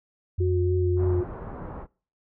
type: tone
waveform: sine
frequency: 89.1 Hz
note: F2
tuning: 35 cents sharp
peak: -22 dBFS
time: 0.38-1.21 s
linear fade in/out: 10 ms
type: tone with vibrato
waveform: sine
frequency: 362.2 Hz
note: F#4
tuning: 37 cents flat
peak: -24 dBFS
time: 0.4-1.24 s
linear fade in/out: 10 ms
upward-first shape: sine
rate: 3.5 Hz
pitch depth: 24 cents each way
type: low-pass noise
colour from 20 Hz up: pink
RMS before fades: -37 dBFS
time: 0.96-1.87 s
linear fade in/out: 50 ms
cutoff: 1200 Hz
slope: 24 dB/octave
effects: noise-tail reverb RT60 0.4 s tail -24 dB re dry